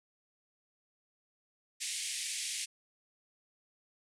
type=band-pass noise; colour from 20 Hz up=white; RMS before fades=-38 dBFS; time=1.8-2.66 s; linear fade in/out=20 ms; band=2000 to 9800 Hz; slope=48 dB/octave; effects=none